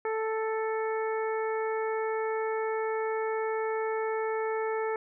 harmonic tone, 440.7 Hz, A4, 3 cents sharp, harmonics 1 / 2 / 3 / 4 / 5, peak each -29 / -35 / -39 / -41 / -43 dBFS, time 0.05-4.96 s, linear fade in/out 2 ms, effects none

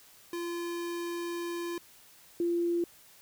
square / sine tone pair in turn, 343.7 / 343.7 Hz, F4 / F4, -28 / -28 cents, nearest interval unison, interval 0 cents, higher neither, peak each -34 / -26 dBFS, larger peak second, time 0.33-1.78 / 2.4-2.84 s, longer first, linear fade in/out 2 ms, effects white hiss -57 dBFS RMS until 3.21 s

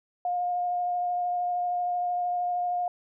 sine tone with vibrato, 712 Hz, F5, 33 cents sharp, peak -25 dBFS, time 0.25-2.88 s, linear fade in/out 2 ms, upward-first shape triangle, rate 13 Hz, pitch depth 13 cents each way, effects none

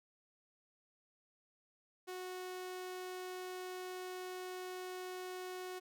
sawtooth tone, 367.3 Hz, F#4, 13 cents flat, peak -39 dBFS, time 2.07-5.8 s, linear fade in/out 20 ms, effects none

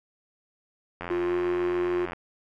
click train, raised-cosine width 0.5 ms, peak -19 dBFS, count 99, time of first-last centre 1.01-2.133 s, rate 87.3 Hz
triangle tone with pitch glide, 351.1 to 355.6 Hz, F4 to F4, +9 to +31 cents, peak -22 dBFS, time 1.1-2.06 s, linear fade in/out 10 ms, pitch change +22 cents, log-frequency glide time 1.24-1.35 s
effects none

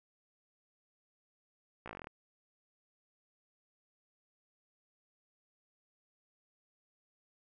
slowing click train, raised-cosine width 0.5 ms, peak -29 dBFS, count 11, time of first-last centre 1.86-2.071 s, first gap 16 ms, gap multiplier 1.06, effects none

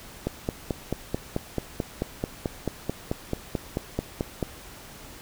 click train, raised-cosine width 2 ms, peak -12 dBFS, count 20, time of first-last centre 0.27-4.428 s, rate 4.57 Hz, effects pink hiss -45 dBFS RMS until 5.21 s

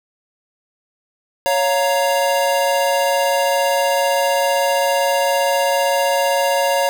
square chord, Bb minor, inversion first, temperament equal with one note detuned, 556.3 / 698.5 / 932.3 Hz, Db5 / F5 / Bb5, +6 / 0 / 0 cents, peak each -18 / -22 / -21 dBFS, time 1.46-6.89 s, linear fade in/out 0 ms, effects none

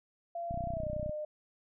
sine tone with pitch glide, 684 to 605.9 Hz, F5 to D#5, -36 to -46 cents, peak -35 dBFS, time 0.35-1.25 s, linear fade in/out 5 ms, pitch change -210 cents, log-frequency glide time 0.71-0.87 s
click train, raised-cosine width 5 ms, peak -27 dBFS, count 19, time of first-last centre 0.51-1.094 s, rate 30.8 Hz
effects none

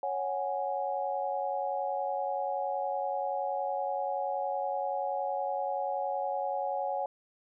sine chord, C# suspended fourth, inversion none, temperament equal, 554.4 / 740 / 830.6 Hz, C#5 / F#5 / G#5, 0 / 0 / 0 cents, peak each -34 dBFS, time 0.03-7.06 s, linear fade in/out 2 ms, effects none

